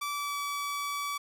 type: tone with pitch glide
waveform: sawtooth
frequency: 1159 to 1146.3 Hz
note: D6 to D6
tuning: -23 to -42 cents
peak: -28 dBFS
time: 0.01-1.18 s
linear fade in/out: 10 ms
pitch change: -19 cents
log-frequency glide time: 0.13-0.37 s
effects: none